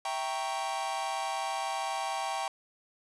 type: chord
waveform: 45% pulse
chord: E diminished seventh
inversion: none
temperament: equal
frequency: 659.3 / 784 / 932.3 / 1108.7 Hz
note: E5 / G5 / Bb5 / Db6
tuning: 0 / 0 / 0 / 0 cents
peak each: -40 / -34 / -38 / -39 dBFS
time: 0.05-2.48 s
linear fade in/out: 2 ms
effects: resampled to 24000 Hz + 11-bit